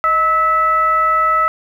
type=tone with frequency modulation; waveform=sine; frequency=1300 Hz; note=E6; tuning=24 cents flat; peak=-11 dBFS; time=0.04-1.48 s; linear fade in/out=0 ms; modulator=675 Hz; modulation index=0.51; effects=8-bit